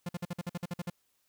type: tone bursts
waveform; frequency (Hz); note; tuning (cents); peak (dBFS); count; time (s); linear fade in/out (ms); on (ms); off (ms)
45% pulse; 174.61; F3; 0; -33; 11; 0.06-0.9; 5; 30; 51
effects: white hiss -74 dBFS RMS until 1.28 s